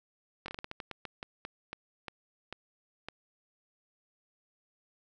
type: slowing click train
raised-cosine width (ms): 0.3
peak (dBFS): -23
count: 16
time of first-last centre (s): 0.46-3.086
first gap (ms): 22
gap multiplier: 1.26
effects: none